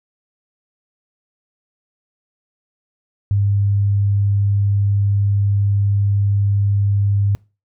sine tone, 100.7 Hz, G2, 47 cents sharp, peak -13 dBFS, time 3.31-7.35 s, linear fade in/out 0 ms, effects noise-tail reverb RT60 0.3 s tail -25 dB re dry

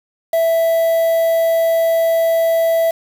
triangle tone with quantisation, 660 Hz, E5, 2 cents sharp, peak -10 dBFS, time 0.33-2.91 s, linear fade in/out 5 ms, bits 5, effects none

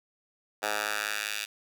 10% pulse tone with high-pass filter sweep, 104.9 Hz, G#2, 18 cents sharp, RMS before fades -32 dBFS, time 0.62-1.46 s, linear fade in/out 20 ms, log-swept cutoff 820 to 2700 Hz, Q 1.3, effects none

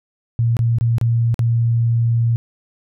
sine tone with dropouts, 116.54 Hz, A#2, in tune, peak -13 dBFS, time 0.39-2.36 s, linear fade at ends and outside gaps 0 ms, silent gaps 0.568-0.591 / 0.785-0.81 / 0.983-1.013 / 1.343-1.392 s, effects none

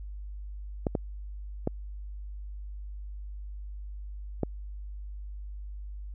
clicks, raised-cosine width 2 ms, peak -13 dBFS, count 4, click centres 0.868 / 0.952 / 1.674 / 4.433 s, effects added 50 Hz sine -37 dBFS peak until 6.14 s

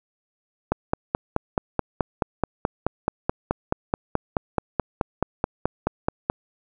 click train, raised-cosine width 1 ms, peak -6 dBFS, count 27, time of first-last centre 0.72-6.299 s, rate 4.66 Hz, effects none

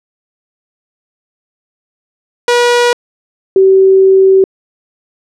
sawtooth / sine tone pair in turn, 482.8 / 383.2 Hz, B4 / G4, -39 / -39 cents, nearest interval major third, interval 400 cents, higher first, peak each -3 dBFS, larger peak neither, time 2.48-2.93 / 3.56-4.44 s, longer second, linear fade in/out 2 ms, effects low-pass 7000 Hz 12 dB/octave

